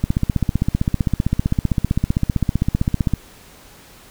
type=click train; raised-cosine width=5 ms; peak=-4 dBFS; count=49; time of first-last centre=0.04-3.137 s; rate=15.5 Hz; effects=pink hiss -45 dBFS RMS until 4.1 s